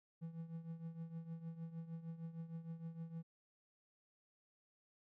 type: tone with tremolo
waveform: triangle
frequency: 164.81 Hz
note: E3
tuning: in tune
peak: -40 dBFS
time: 0.21-3.23 s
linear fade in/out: 20 ms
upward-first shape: triangle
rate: 6.5 Hz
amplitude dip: 80%
effects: none